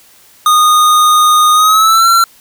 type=tone with pitch glide; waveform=square; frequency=1232 to 1359.1 Hz; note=D#6 to F6; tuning=-17 to -48 cents; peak=-6 dBFS; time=0.46-2.24 s; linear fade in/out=2 ms; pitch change=+169 cents; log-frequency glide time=1.53-2.08 s; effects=white hiss -44 dBFS RMS until 2.4 s